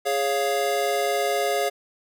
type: chord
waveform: square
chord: Db major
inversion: second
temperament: equal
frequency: 415.3 / 554.4 / 698.5 Hz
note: Ab4 / Db5 / F5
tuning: 0 / 0 / 0 cents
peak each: -27 / -27 / -26 dBFS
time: 0.05-1.7 s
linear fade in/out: 20 ms
effects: none